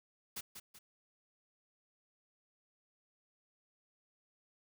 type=noise with echo; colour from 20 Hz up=white; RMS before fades=-42 dBFS; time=0.36-0.41 s; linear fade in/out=10 ms; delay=190 ms; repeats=2; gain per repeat=-7 dB; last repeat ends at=0.79 s; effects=none